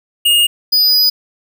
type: tone pair in turn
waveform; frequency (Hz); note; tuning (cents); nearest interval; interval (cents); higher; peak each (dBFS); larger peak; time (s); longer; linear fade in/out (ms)
square; 2848 / 4951; F7 / D#8; +33 / -9; minor seventh; 958; second; -9; neither; 0.25-0.47 / 0.72-1.1; second; 10
effects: 8-bit